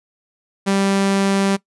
sawtooth tone, 196.2 Hz, G3, 2 cents sharp, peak -11 dBFS, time 0.66-1.57 s, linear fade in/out 20 ms, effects noise-tail reverb RT60 0.1 s tail -20 dB re dry + resampled to 24000 Hz

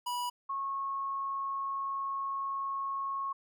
square / sine tone pair in turn, 977 / 1094.6 Hz, B5 / C#6, -19 / -22 cents, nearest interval major second, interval 197 cents, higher second, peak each -33 / -32 dBFS, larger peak second, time 0.06-0.3 / 0.49-3.33 s, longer second, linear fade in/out 10 ms, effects none

